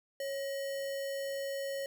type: tone with sample-and-hold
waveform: sine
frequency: 551 Hz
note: C#5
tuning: 11 cents flat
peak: -34 dBFS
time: 0.2-1.86 s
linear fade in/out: 2 ms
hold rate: 2450 Hz
effects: none